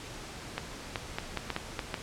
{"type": "clicks", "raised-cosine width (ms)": 0.3, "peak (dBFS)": -15, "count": 8, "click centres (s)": [0.58, 0.958, 1.185, 1.373, 1.503, 1.564, 1.792, 1.942], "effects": ["pink hiss -43 dBFS RMS until 2.02 s", "low-pass 8000 Hz 12 dB/octave"]}